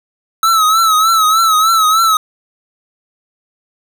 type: tone with vibrato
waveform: square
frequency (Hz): 1300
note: E6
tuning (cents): -24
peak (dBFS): -9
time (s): 0.43-2.17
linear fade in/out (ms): 2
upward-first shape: triangle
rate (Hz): 3.3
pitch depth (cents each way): 80
effects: none